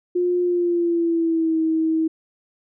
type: tone with pitch glide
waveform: sine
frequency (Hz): 355.7 to 320.6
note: F4 to E4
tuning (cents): +32 to -48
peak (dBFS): -17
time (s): 0.15-2.08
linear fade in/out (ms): 10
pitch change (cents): -180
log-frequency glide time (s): 0.42-1.58
effects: none